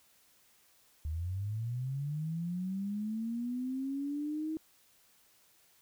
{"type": "linear sweep", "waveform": "sine", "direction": "up", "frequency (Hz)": [73.9, 319], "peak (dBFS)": -33, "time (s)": [1.05, 4.57], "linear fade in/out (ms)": 0, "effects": ["white hiss -66 dBFS RMS until 5.81 s"]}